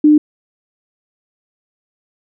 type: tone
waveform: sine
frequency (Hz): 301.1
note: D4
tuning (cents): +43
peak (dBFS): -5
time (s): 0.04-0.18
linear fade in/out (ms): 5
effects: none